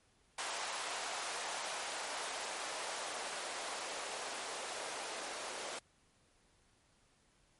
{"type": "noise with band-pass filter sweep", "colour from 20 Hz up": "blue", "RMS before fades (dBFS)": -42, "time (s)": [0.38, 5.79], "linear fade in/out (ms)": 5, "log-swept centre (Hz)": [790, 520], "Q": 1.3, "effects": ["pink hiss -71 dBFS RMS until 7.59 s", "MP3 48 kbps"]}